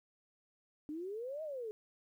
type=exponential two-way sweep; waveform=sine; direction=up then down; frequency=291.5 to 645 to 416.2 Hz; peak=-39 dBFS; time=0.89-1.71 s; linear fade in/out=0 ms; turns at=1.43 s; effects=12-bit